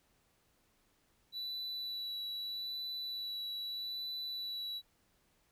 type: tone with vibrato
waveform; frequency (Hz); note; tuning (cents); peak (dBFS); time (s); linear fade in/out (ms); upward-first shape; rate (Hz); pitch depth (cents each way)
triangle; 3951; B7; 0; -37; 1.32-4.82; 50; sine; 0.8; 13
effects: pink hiss -73 dBFS RMS until 5.51 s